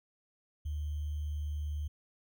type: tone with sample-and-hold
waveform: sine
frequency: 74.8 Hz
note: D2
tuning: 32 cents sharp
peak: -33 dBFS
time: 0.65-1.88 s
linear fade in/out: 10 ms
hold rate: 3150 Hz
effects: none